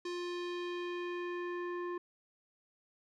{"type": "tone with low-pass filter sweep", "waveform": "square", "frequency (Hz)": 352.3, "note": "F4", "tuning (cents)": 15, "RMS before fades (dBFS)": -39, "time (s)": [0.05, 1.98], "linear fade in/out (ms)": 5, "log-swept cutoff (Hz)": [5200, 1400], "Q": 1.6, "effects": []}